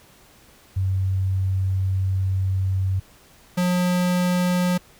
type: tone pair in turn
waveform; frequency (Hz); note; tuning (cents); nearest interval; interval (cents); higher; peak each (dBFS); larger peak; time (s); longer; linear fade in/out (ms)
sine / square; 95 / 179.34; F#2 / F3; +46 / +46; major seventh; 1100; second; -19; neither; 0.76-3 / 3.57-4.78; first; 10
effects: pink hiss -52 dBFS RMS until 4.99 s